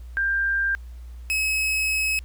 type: tone pair in turn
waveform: sine / 40% pulse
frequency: 1589 / 2566 Hz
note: G6 / E7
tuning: +23 / -47 cents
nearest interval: minor sixth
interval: 830 cents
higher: second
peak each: -20 dBFS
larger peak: neither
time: 0.17-0.75 / 1.3-2.19 s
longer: second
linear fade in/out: 0 ms
effects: added 60 Hz sine -36 dBFS peak until 2.24 s + pink hiss -59 dBFS RMS until 2.24 s